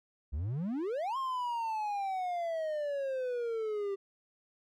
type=exponential two-way sweep; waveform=triangle; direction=up then down; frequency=64.6 to 1079 to 390.1 Hz; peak=-30 dBFS; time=0.32-3.96 s; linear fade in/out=20 ms; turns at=1.17 s; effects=none